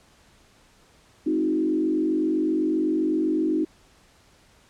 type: tone with frequency modulation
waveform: sine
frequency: 314.2 Hz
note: D#4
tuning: 17 cents sharp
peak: -20 dBFS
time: 1.26-3.65 s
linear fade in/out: 10 ms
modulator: 47.8 Hz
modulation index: 1
effects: pink hiss -57 dBFS RMS until 4.69 s + low-pass 9000 Hz 12 dB/octave